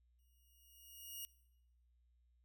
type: tone with exponential growth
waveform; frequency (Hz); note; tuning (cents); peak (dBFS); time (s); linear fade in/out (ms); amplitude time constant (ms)
5% pulse; 2872; F7; +48; -35; 0.19-1.25; 0; 230
effects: noise-tail reverb RT60 0.9 s tail -22 dB re dry + added 60 Hz sine -70 dBFS peak until 2.44 s